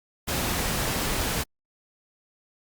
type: noise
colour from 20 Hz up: pink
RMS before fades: -27 dBFS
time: 0.27-1.44 s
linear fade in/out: 20 ms
effects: Opus 48 kbps